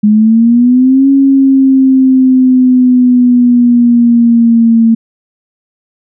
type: exponential two-way sweep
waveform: sine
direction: up then down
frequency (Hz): 207.7 to 274.8 to 226.2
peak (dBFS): -3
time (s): 0.03-4.95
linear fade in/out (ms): 10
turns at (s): 1.09
effects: none